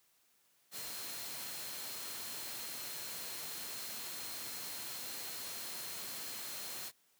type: tone in noise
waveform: sine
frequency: 4186 Hz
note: C8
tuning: in tune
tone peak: -51 dBFS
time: 0.71-6.92 s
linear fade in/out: 50 ms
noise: white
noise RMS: -44 dBFS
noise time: 0.71-6.92 s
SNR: -10 dB
effects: white hiss -72 dBFS RMS until 7.19 s + high-pass 100 Hz 12 dB/octave